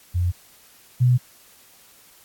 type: tone pair in turn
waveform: sine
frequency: 88.5 / 124.54 Hz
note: F2 / B2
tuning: +23 / +15 cents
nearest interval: tritone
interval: 592 cents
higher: second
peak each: -18 / -13 dBFS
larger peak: second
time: 0.14-0.32 / 1-1.18 s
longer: neither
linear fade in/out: 20 ms
effects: white hiss -52 dBFS RMS until 2.24 s + AAC 64 kbps